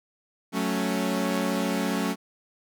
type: chord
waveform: sawtooth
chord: F# minor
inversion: none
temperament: equal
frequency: 185 / 220 / 277.2 Hz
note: F#3 / A3 / C#4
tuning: 0 / 0 / 0 cents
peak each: -25 dBFS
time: 0.52-2.16 s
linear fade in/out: 50 ms
effects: none